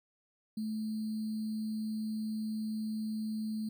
sine tone with sample-and-hold, 217.2 Hz, A3, 22 cents flat, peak -33 dBFS, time 0.57-3.69 s, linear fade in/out 5 ms, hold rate 4410 Hz, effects none

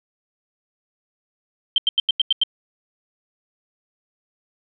sine tone bursts, 3135 Hz, G7, 1 cent flat, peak -13 dBFS, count 7, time 1.76-2.435 s, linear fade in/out 2 ms, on 21 ms, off 88 ms, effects none

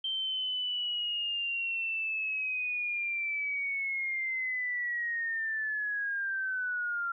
sine linear sweep, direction down, 3136 to 1376 Hz, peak -30 dBFS, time 0.04-7.12 s, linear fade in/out 5 ms, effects none

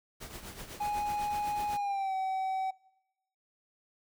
pink noise with tremolo, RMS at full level -42 dBFS, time 0.2-1.78 s, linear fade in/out 20 ms, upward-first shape triangle, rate 8 Hz, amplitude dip 70%
triangle tone with pitch glide, 830.6 to 761.7 Hz, G#5 to G5, 0 to -50 cents, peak -28 dBFS, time 0.8-2.71 s, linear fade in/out 10 ms, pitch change -150 cents, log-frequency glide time 1.71-2.14 s
effects noise-tail reverb RT60 0.9 s tail -23 dB re dry

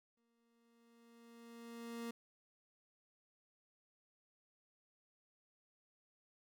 30% pulse tone with exponential growth, 233 Hz, A#3, 1 cent flat, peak -39 dBFS, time 0.17-2.11 s, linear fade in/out 5 ms, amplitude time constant 420 ms, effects none

